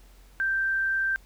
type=tone; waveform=sine; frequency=1568 Hz; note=G6; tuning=in tune; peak=-23 dBFS; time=0.4-1.16 s; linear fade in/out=0 ms; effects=added 45 Hz sine -50 dBFS peak until 1.25 s + pink hiss -59 dBFS RMS until 1.25 s